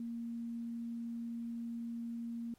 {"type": "tone", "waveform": "sine", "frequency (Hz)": 233.1, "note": "A#3", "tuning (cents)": 0, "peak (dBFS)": -38, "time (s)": [0, 2.54], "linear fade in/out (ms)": 2, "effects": ["pink hiss -70 dBFS RMS until 2.58 s", "MP3 64 kbps"]}